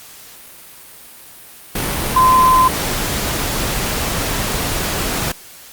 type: tone in noise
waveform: sine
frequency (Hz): 1029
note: C6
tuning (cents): -29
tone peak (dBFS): -8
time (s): 2.16-2.68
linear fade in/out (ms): 5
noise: pink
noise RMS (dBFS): -20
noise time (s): 1.75-5.32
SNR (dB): +9
effects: white hiss -39 dBFS RMS until 5.72 s + Opus 48 kbps